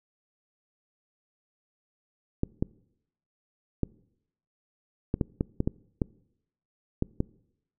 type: clicks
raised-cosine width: 3 ms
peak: -12 dBFS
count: 11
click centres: 2.434 / 2.625 / 3.833 / 5.141 / 5.212 / 5.409 / 5.604 / 5.675 / 6.018 / 7.024 / 7.204 s
effects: noise-tail reverb RT60 0.8 s tail -24 dB re dry